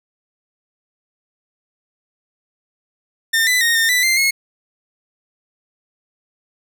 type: tone with pitch steps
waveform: sawtooth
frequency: 1810 / 1998 / 1857 / 1819 / 1984 / 2088 / 2171 Hz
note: A6 / B6 / A#6 / A#6 / B6 / C7 / C#7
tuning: +48 / +20 / -7 / -43 / +7 / -4 / -37 cents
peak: -10 dBFS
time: 3.33-4.31 s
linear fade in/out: 10 ms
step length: 140 ms
effects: none